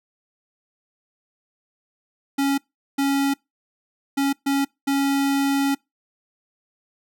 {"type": "tone bursts at uneven times", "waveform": "square", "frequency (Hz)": 277.2, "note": "C#4", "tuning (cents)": 0, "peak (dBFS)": -19, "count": 5, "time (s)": [[2.38, 2.58], [2.98, 3.34], [4.17, 4.33], [4.46, 4.65], [4.87, 5.75]], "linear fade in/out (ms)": 10, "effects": ["noise-tail reverb RT60 0.2 s tail -25 dB re dry"]}